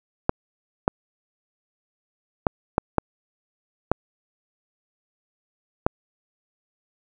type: clicks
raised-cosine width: 1 ms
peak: -3 dBFS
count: 7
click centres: 0.294 / 0.879 / 2.468 / 2.781 / 2.983 / 3.916 / 5.865 s
effects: none